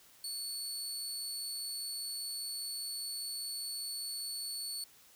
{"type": "tone", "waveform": "25% pulse", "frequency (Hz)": 4435, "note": "C#8", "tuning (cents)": 0, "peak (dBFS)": -33, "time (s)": [0.24, 4.84], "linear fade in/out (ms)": 2, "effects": ["white hiss -61 dBFS RMS until 5.15 s"]}